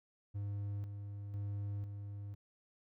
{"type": "tone with tremolo", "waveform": "triangle", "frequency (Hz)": 101.4, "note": "G#2", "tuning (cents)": -41, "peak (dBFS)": -35, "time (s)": [0.34, 2.35], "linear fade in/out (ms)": 20, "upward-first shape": "square", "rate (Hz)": 1, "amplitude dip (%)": 45, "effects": []}